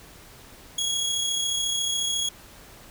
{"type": "tone with amplitude modulation", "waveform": "25% pulse", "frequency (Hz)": 3322, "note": "G#7", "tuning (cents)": 0, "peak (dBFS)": -19, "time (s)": [0.78, 2.29], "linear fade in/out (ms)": 5, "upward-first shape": "sine", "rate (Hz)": 34.1, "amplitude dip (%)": 35, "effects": ["pink hiss -48 dBFS RMS until 2.9 s"]}